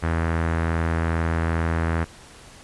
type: tone with low-pass filter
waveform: sawtooth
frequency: 82.41 Hz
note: E2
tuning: in tune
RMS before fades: -23 dBFS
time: 0.02-2.05 s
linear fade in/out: 20 ms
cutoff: 1700 Hz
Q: 2.2
effects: pink hiss -46 dBFS RMS until 2.63 s + resampled to 24000 Hz